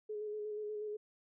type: tone with vibrato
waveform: sine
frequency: 422.6 Hz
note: G#4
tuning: 30 cents sharp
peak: -38 dBFS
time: 0.09-0.97 s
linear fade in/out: 10 ms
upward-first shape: square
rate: 8.3 Hz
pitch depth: 20 cents each way
effects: none